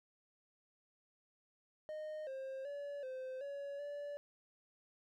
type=tone with pitch steps; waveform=triangle; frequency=616 / 532 / 572 / 518 / 564 / 578 Hz; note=D#5 / C5 / D5 / C5 / C#5 / D5; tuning=-17 / +29 / -46 / -17 / +30 / -28 cents; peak=-40 dBFS; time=1.89-4.17 s; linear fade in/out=0 ms; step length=380 ms; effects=none